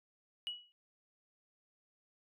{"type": "tone with exponential decay", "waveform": "sine", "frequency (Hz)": 2924, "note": "F#7", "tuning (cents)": -21, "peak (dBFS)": -33, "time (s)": [0.47, 0.72], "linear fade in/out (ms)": 0, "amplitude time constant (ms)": 54, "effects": ["tanh soft clip ceiling -32 dBFS"]}